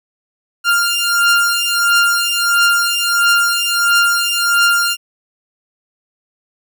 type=beating tone pair; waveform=sawtooth; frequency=1396.9 / 1398.4 Hz; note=F6 / F6; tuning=0 / +2 cents; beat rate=1.5 Hz; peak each=-11 dBFS; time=0.64-4.97 s; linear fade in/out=50 ms; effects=none